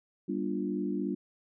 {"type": "chord", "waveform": "sine", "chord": "G minor seventh", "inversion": "none", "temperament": "equal with one note detuned", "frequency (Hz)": [196, 239.2, 293.7, 349.2], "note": ["G3", "Bb3", "D4", "F4"], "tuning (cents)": [0, 45, 0, 0], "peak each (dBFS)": [-34, -37, -34, -36], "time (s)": [0.28, 1.15], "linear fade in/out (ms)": 10, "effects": []}